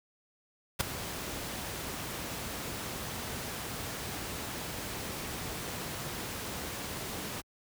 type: noise with ADSR envelope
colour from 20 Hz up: pink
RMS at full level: -24 dBFS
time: 0.79-7.42 s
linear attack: 19 ms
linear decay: 5 ms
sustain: -14 dB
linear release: 26 ms
effects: high-pass 60 Hz 12 dB/octave